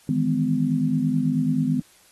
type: chord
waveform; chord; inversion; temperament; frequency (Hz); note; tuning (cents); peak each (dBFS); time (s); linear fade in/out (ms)
sine; E major seventh; third; equal with one note detuned; 155.56 / 164.81 / 207.7 / 252.4; D#3 / E3 / G#3 / B3; 0 / 0 / 0 / +38; -25 / -27 / -27 / -22; 0.09-1.8; 2
effects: white hiss -55 dBFS RMS until 2.11 s + AAC 32 kbps